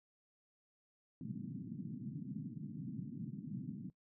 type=band-pass noise; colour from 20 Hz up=white; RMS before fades=-45 dBFS; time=1.21-3.9 s; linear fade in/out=2 ms; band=120 to 260 Hz; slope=48 dB/octave; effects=noise-tail reverb RT60 0.1 s tail -20 dB re dry